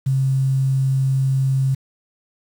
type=tone with quantisation; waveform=sine; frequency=133.8 Hz; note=C3; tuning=39 cents sharp; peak=-15 dBFS; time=0.06-1.75 s; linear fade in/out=10 ms; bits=7; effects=none